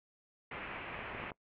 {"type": "low-pass noise", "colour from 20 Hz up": "white", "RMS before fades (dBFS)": -44, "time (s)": [0.51, 1.31], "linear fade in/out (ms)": 5, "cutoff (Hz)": 2700, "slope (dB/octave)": 48}
{"type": "clicks", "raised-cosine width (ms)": 1, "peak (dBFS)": -30, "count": 5, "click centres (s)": [0.991, 1.149, 1.2, 1.239, 1.318]}
{"effects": ["noise-tail reverb RT60 0.1 s tail -24 dB re dry", "AAC 64 kbps"]}